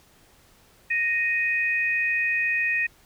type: tone pair together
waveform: sine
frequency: 1862.1 / 2496 Hz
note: A#6 / D#7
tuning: -2 / +5 cents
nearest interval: perfect fourth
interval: 507 cents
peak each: -24 dBFS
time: 0.9-2.87 s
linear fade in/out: 10 ms
effects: pink hiss -57 dBFS RMS until 3.05 s